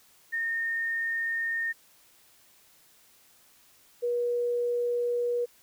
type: tone pair in turn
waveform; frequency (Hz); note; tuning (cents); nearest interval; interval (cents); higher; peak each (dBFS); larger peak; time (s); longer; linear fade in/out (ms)
sine; 1832 / 481.7; A#6 / B4; -31 / -43; octave + major seventh; 2312; first; -27 / -25; second; 0.32-1.73 / 4.02-5.46; second; 20
effects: white hiss -60 dBFS RMS until 5.62 s